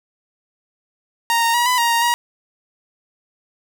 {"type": "tone with pitch steps", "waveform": "sawtooth", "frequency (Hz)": [930, 925, 958, 999, 939, 932, 953], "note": ["A#5", "A#5", "A#5", "B5", "A#5", "A#5", "A#5"], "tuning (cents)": [-4, -14, 47, 20, 12, -1, 38], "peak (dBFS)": -11, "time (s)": [1.3, 2.14], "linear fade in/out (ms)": 0, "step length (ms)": 120, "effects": []}